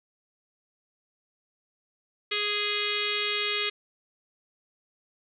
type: harmonic tone with a mistuned harmonic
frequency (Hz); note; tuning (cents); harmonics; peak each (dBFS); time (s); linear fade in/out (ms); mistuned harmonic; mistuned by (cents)
415.3; G#4; 0; 1 / 3 / 4 / 5 / 6 / 7 / 8 / 9 / 10; -35 / -37 / -39 / -33 / -33 / -36 / -33 / -37 / -39; 2.31-3.7; 10; 10; +45
effects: none